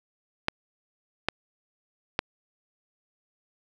clicks, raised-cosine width 0.3 ms, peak -7 dBFS, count 3, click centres 0.484 / 1.286 / 2.191 s, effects none

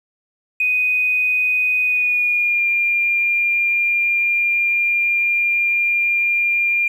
triangle tone with pitch glide, 2494 to 2398 Hz, D#7 to D7, +3 to +36 cents, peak -11 dBFS, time 0.6-6.88 s, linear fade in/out 5 ms, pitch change -67 cents, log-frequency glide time 1.83-2.66 s, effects tanh soft clip ceiling -13 dBFS

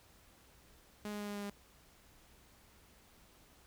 sawtooth tone with pitch steps, 208.5 / 207.3 / 206.1 / 204.9 / 203.7 / 202.6 Hz, G#3 / G#3 / G#3 / G#3 / G#3 / G#3, +7 / -3 / -13 / -23 / -33 / -43 cents, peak -36 dBFS, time 1.05-1.5 s, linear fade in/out 2 ms, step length 75 ms, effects added 60 Hz sine -70 dBFS peak until 3.66 s + pink hiss -64 dBFS RMS until 3.66 s

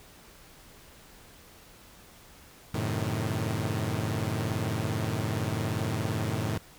sawtooth chord, F# diminished seventh, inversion none, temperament equal, 92.5 / 110 / 130.81 / 155.56 Hz, F#2 / A2 / C3 / Eb3, 0 / 0 / 0 / 0 cents, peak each -31 / -27 / -32 / -31 dBFS, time 2.74-6.58 s, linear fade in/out 5 ms, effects pink hiss -53 dBFS RMS until 6.78 s

